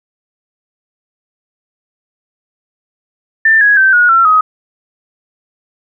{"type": "tone with pitch steps", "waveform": "sine", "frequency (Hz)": [1783, 1663.6, 1552.2, 1448.2, 1351.3, 1260.8], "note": ["A6", "G#6", "G6", "F#6", "E6", "D#6"], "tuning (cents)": [22, 2, -18, -38, 43, 23], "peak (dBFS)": -5, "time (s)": [3.45, 4.41], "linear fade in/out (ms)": 5, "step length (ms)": 160, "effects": []}